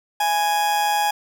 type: tone with amplitude modulation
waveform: 40% pulse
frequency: 830.6 Hz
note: G#5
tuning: in tune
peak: -15 dBFS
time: 0.2-1.11 s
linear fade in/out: 5 ms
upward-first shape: sine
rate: 163 Hz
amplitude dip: 45%
effects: none